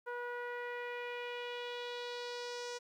sawtooth tone with low-pass filter sweep, 485.1 Hz, B4, 31 cents flat, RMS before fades -42 dBFS, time 0.06-2.79 s, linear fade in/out 20 ms, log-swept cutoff 1400 to 6000 Hz, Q 2.5, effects 12-bit

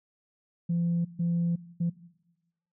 sine tone bursts at uneven times, 170.7 Hz, F3, 39 cents flat, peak -23 dBFS, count 3, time 0.69-1.05 / 1.19-1.56 / 1.8-1.9 s, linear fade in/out 10 ms, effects noise-tail reverb RT60 1.0 s tail -20 dB re dry + tanh soft clip ceiling -21 dBFS

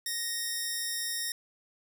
10% pulse tone pair together, 1864.7 / 5339 Hz, A#6 / E8, 0 / +21 cents, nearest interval octave + tritone, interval 1821 cents, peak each -25 / -29 dBFS, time 0.06-1.32 s, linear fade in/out 2 ms, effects none

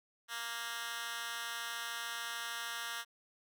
10% pulse tone with high-pass filter, 233.1 Hz, A#3, in tune, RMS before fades -41 dBFS, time 0.28-3.05 s, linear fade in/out 50 ms, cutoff 1800 Hz, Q 1.4, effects none

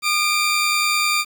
20% pulse tone pair together, 1218 / 2346 Hz, D#6 / D7, -37 / -2 cents, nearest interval major seventh, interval 1135 cents, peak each -15 dBFS, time 0.02-1.25 s, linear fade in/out 50 ms, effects 8-bit

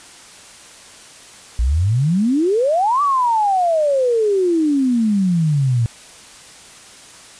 sine exponential two-way sweep, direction up then down, 55.2 to 1177 to 112.8 Hz, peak -13 dBFS, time 1.59-5.86 s, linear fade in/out 0 ms, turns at 3.02 s, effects white hiss -41 dBFS RMS until 7.39 s + resampled to 22050 Hz

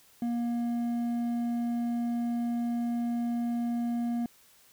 sine tone with hard clipping, 236.9 Hz, A#3, 28 cents sharp, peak -29 dBFS, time 0.22-4.26 s, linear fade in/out 2 ms, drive 5 dB, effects white hiss -60 dBFS RMS until 4.72 s

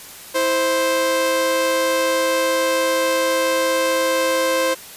sawtooth tone pair together, 327.4 / 523.3 Hz, E4 / C5, -12 / 0 cents, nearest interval minor sixth, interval 812 cents, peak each -22 / -13 dBFS, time 0.34-4.75 s, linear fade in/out 20 ms, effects white hiss -38 dBFS RMS until 4.96 s + resampled to 32000 Hz

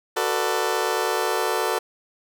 20% pulse chord, B minor seventh, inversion second, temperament just, 370.4 / 444.5 / 493.9 / 592.7 Hz, F#4 / A4 / B4 / D5, +2 / +18 / 0 / +16 cents, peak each -22 / -20 / -24 / -25 dBFS, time 0.16-1.79 s, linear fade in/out 10 ms, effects none

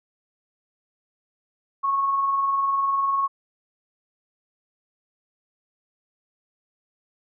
sine tone with tremolo, 1100 Hz, C#6, 14 cents flat, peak -18 dBFS, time 1.83-3.28 s, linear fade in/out 20 ms, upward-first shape sine, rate 20 Hz, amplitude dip 35%, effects none

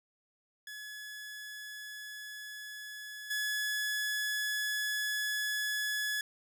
sawtooth tone with level steps, 1700 Hz, G#6, 40 cents sharp, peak -39 / -28 dBFS, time 0.67-6.21 s, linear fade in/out 2 ms, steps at 3.3 s, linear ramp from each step 10 ms, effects none

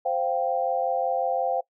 sine chord, C suspended fourth, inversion none, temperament equal, 523.3 / 698.5 / 784 Hz, C5 / F5 / G5, 0 / 0 / 0 cents, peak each -27 dBFS, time 0.05-1.61 s, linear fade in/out 10 ms, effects noise-tail reverb RT60 0.1 s tail -21 dB re dry

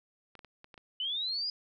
clicks, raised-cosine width 0.3 ms, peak -34 dBFS, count 6, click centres 0.353 / 0.392 / 0.447 / 0.644 / 0.742 / 0.778 s
sine linear sweep, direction up, 2948 to 4978 Hz, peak -31 dBFS, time 1-1.5 s, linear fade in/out 2 ms
effects none

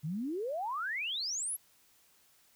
sine exponential sweep, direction up, 141.7 to 11810 Hz, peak -33 dBFS, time 0.03-1.57 s, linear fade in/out 20 ms, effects white hiss -66 dBFS RMS until 2.55 s

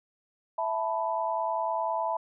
sine chord, E suspended fourth, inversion none, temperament just, 659.3 / 879 / 988.9 Hz, E5 / A5 / B5, 0 / -2 / +2 cents, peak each -31 dBFS, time 0.58-2.17 s, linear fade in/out 5 ms, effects none

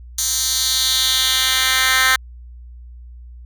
10% pulse tone with high-pass filter sweep, 260.4 Hz, C4, 8 cents flat, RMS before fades -17 dBFS, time 0.18-2.16 s, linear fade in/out 5 ms, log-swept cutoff 6000 to 1800 Hz, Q 2, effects added 60 Hz sine -35 dBFS peak until 3.45 s

